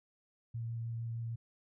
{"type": "tone with vibrato", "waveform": "sine", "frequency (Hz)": 115.5, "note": "A#2", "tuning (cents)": -16, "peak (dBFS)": -36, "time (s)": [0.54, 1.36], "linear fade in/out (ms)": 10, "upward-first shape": "sine", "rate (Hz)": 6.5, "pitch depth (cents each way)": 10, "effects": []}